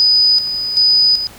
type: tone with tremolo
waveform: sine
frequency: 4978 Hz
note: D#8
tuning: in tune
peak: -8 dBFS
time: 0-1.27 s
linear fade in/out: 0 ms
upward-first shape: square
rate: 1.3 Hz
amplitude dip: 65%
effects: pink hiss -39 dBFS RMS until 1.38 s